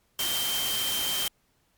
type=tone in noise; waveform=sine; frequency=3136 Hz; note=G7; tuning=in tune; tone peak=-29 dBFS; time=0.19-1.28 s; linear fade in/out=2 ms; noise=white; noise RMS=-30 dBFS; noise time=0.19-1.28 s; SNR=-2 dB; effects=pink hiss -69 dBFS RMS until 1.77 s + MP3 96 kbps